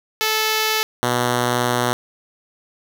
5% pulse tone pair in turn, 435.8 / 122.29 Hz, A4 / B2, -17 / -17 cents, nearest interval octave + minor seventh, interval 2200 cents, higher first, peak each -6 dBFS, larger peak neither, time 0.21-0.83 / 1.03-1.93 s, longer second, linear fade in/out 0 ms, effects none

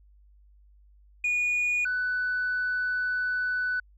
sine tone pair in turn, 2451 / 1493.4 Hz, D#7 / F#6, -27 / +16 cents, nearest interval major sixth, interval 857 cents, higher first, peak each -21 / -24 dBFS, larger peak first, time 1.24-1.85 / 1.85-3.8 s, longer second, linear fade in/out 5 ms, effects tanh soft clip ceiling -22 dBFS + added 50 Hz sine -54 dBFS peak until 3.97 s

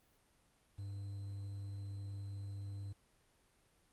triangle tone with quantisation, 99.5 Hz, G2, 26 cents sharp, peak -40 dBFS, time 0.78-2.93 s, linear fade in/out 10 ms, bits 11, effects pink hiss -72 dBFS RMS until 3.92 s + Opus 32 kbps

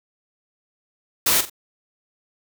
white noise with echo, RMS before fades -18 dBFS, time 1.26-1.41 s, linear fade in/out 5 ms, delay 44 ms, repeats 2, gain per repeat -11 dB, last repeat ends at 1.498 s, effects none

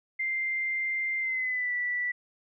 sine tone with pitch glide, 2093 to 1964.2 Hz, C7 to B6, 0 to -10 cents, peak -27 dBFS, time 0.19-2.12 s, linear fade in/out 10 ms, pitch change -110 cents, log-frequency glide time 1.19-1.73 s, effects none

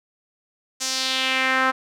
sawtooth tone with band-pass filter sweep, 261.6 Hz, C4, in tune, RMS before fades -22 dBFS, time 0.8-1.72 s, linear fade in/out 20 ms, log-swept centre 6500 to 1300 Hz, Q 2.2, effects none

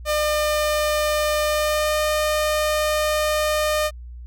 sawtooth tone with pitch glide, 603 to 608.6 Hz, D5 to D#5, +46 to -38 cents, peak -15 dBFS, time 0.05-3.91 s, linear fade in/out 50 ms, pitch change +16 cents, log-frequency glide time 1.43-1.99 s, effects added 60 Hz sine -34 dBFS peak until 4.26 s

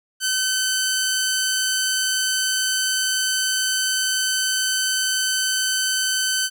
10% pulse tone, 1527 Hz, G6, 46 cents flat, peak -11 dBFS, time 0.2-6.5 s, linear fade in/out 50 ms, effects none

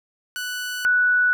sawtooth / sine tone pair in turn, 1484 / 1478.5 Hz, F#6 / F#6, +5 / -2 cents, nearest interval unison, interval 7 cents, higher first, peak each -23 / -15 dBFS, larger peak second, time 0.36-0.85 / 0.85-1.33 s, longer first, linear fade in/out 0 ms, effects none

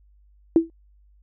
sine tone with exponential decay, 329.6 Hz, E4, in tune, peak -8 dBFS, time 0.56-0.7 s, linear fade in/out 1 ms, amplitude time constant 29 ms, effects added 50 Hz sine -53 dBFS peak until 1.22 s

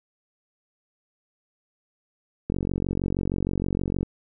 click train, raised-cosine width 3 ms, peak -13 dBFS, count 72, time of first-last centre 2.5-4.03 s, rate 46.4 Hz, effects none

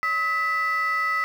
sine tone pair together, 1279.1 / 1979 Hz, D#6 / B6, +47 / +3 cents, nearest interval minor sixth, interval 756 cents, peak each -22 dBFS, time 0.03-1.24 s, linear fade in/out 0 ms, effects tanh soft clip ceiling -18 dBFS + 8-bit

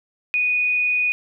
sine tone with frequency modulation, 2476 Hz, D#7, 9 cents flat, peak -17 dBFS, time 0.34-1.12 s, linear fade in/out 0 ms, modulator 30.4 Hz, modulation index 0.41, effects none

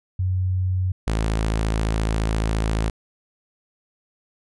sine / sawtooth tone pair in turn, 92.5 / 54.43 Hz, F#2 / A1, 0 / -18 cents, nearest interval major sixth, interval 918 cents, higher first, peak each -19 / -16 dBFS, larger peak second, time 0.19-0.92 / 1.07-2.9 s, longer second, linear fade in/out 5 ms, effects resampled to 24000 Hz

